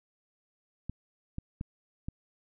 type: clicks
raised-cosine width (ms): 5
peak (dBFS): -23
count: 4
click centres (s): 0.896 / 1.384 / 1.611 / 2.085
effects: none